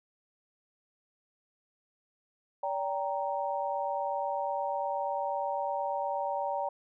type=chord; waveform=sine; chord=G minor; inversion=second; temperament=equal with one note detuned; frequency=574.9 / 784 / 932.3 Hz; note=D5 / G5 / Bb5; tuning=-37 / 0 / 0 cents; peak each=-34 / -34 / -34 dBFS; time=2.63-6.69 s; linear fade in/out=5 ms; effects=none